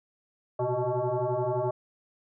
sine tone with frequency modulation, 118.7 Hz, A#2, 32 cents sharp, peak -25 dBFS, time 0.59-1.71 s, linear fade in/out 5 ms, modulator 249 Hz, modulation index 3.1, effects none

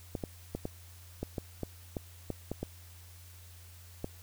clicks, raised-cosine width 2 ms, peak -21 dBFS, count 12, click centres 0.152 / 0.238 / 0.55 / 0.654 / 1.23 / 1.382 / 1.633 / 1.968 / 2.303 / 2.516 / 2.63 / 4.044 s, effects added 87 Hz sine -51 dBFS peak until 4.22 s + white hiss -57 dBFS RMS until 4.22 s

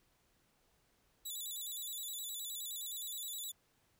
10% pulse tone with vibrato, 3685 Hz, A#7, 21 cents flat, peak -34 dBFS, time 1.25-3.52 s, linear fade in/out 10 ms, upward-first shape square, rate 9.6 Hz, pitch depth 94 cents each way, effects pink hiss -74 dBFS RMS until 3.99 s

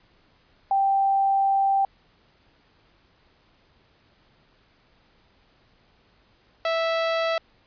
sine / sawtooth tone pair in turn, 784 / 657.6 Hz, G5 / E5, 0 / -4 cents, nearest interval minor third, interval 304 cents, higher first, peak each -18 dBFS, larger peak neither, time 0.71-1.85 / 6.65-7.38 s, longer first, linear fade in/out 2 ms, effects pink hiss -61 dBFS RMS until 7.66 s + resampled to 11025 Hz

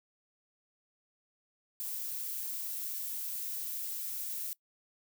violet noise, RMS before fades -38 dBFS, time 1.8-4.53 s, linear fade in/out 0 ms, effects noise-tail reverb RT60 0.1 s tail -22 dB re dry

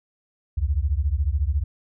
sine beating tone pair, 66.1 / 80.1 Hz, C2 / E2, +18 / -49 cents, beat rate 14 Hz, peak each -22 / -23 dBFS, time 0.57-1.64 s, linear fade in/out 10 ms, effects none

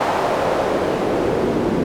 pink noise with band-pass filter sweep, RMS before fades -19 dBFS, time 0-1.84 s, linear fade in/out 10 ms, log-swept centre 750 to 320 Hz, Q 1.6, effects none

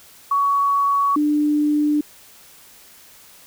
sine tone pair in turn, 1123 / 297.4 Hz, C#6 / D4, +22 / +22 cents, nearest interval octave + major seventh, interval 2300 cents, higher first, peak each -15 dBFS, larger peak neither, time 0.31-1.16 / 1.16-2.01 s, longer neither, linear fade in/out 5 ms, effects white hiss -47 dBFS RMS until 3.46 s

